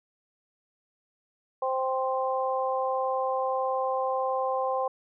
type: harmonic tone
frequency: 261.6 Hz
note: C4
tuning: in tune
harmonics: 2 / 3 / 4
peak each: -28 / -30 / -31 dBFS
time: 1.62-4.88 s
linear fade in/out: 5 ms
effects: none